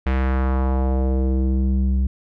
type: tone with low-pass filter sweep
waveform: square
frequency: 65.41 Hz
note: C2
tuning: in tune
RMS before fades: -19 dBFS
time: 0.06-2.07 s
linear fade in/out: 5 ms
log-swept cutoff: 2300 to 140 Hz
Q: 1.6
effects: none